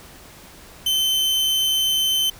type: tone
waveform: 40% pulse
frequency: 3076 Hz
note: G7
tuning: 33 cents flat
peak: -17 dBFS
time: 0.86-2.3 s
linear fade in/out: 5 ms
effects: pink hiss -44 dBFS RMS until 2.39 s